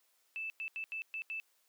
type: tone bursts at uneven times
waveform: sine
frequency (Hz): 2637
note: E7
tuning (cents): 0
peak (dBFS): -37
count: 6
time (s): 0.36-0.5 / 0.6-0.68 / 0.76-0.84 / 0.92-1.02 / 1.14-1.22 / 1.3-1.4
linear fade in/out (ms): 0
effects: white hiss -73 dBFS RMS until 1.68 s + high-pass 400 Hz 12 dB/octave